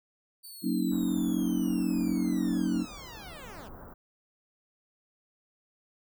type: linear sweep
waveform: 10% pulse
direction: down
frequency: 4566 to 170 Hz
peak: -37 dBFS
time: 0.43-3.69 s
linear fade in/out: 20 ms
type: chord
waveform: sine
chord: D# minor seventh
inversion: first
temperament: equal with one note detuned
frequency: 185 / 233.1 / 277.2 / 315.8 Hz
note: F#3 / A#3 / C#4 / D#4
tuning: 0 / 0 / 0 / +26 cents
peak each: -31 dBFS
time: 0.62-2.86 s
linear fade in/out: 50 ms
type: band-stop noise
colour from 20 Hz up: pink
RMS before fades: -47 dBFS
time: 0.91-3.94 s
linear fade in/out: 10 ms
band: 1500 to 16000 Hz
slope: 48 dB/octave
effects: none